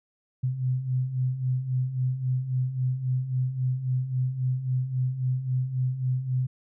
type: beating tone pair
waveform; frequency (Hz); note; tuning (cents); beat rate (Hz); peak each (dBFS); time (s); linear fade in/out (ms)
sine; 125.6 / 129.3; B2 / C3; +30 / -20; 3.7; -31 / -25; 0.43-6.47; 10
effects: none